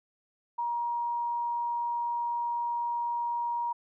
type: tone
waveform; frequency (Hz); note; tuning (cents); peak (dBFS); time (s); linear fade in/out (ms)
sine; 948; A#5; +29; -28; 0.58-3.73; 10
effects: none